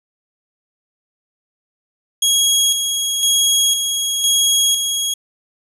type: tone with tremolo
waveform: 20% pulse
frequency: 3306 Hz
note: G#7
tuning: 9 cents flat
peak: -7 dBFS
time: 2.22-5.14 s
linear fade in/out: 5 ms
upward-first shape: square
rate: 0.99 Hz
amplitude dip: 45%
effects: resampled to 32000 Hz + 8-bit